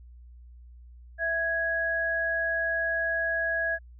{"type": "tone pair together", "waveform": "sine", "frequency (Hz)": [660.3, 1661.2], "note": ["E5", "G#6"], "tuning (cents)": [3, 0], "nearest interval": "octave + major third", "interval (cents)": 1597, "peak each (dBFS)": [-31, -26], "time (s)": [1.18, 3.79], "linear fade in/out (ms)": 50, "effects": ["added 60 Hz sine -46 dBFS peak until 3.99 s"]}